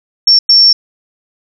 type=tone bursts at uneven times; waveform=sine; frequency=5450 Hz; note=F8; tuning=43 cents flat; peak=-3 dBFS; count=2; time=0.27-0.39 / 0.49-0.73 s; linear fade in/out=5 ms; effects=none